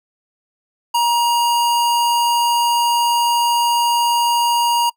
square tone, 947 Hz, A#5, 27 cents sharp, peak -14 dBFS, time 0.94-4.9 s, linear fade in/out 10 ms, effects noise-tail reverb RT60 0.1 s tail -23 dB re dry

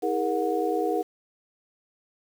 sine tone cluster, 320.8 / 410.8 / 470.5 / 730 Hz, E4 / G#4 / A#4 / F#5, -47 / -19 / +16 / -24 cents, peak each -29 / -28 / -28 / -29 dBFS, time 0.02-1.03 s, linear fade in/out 20 ms, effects 8-bit

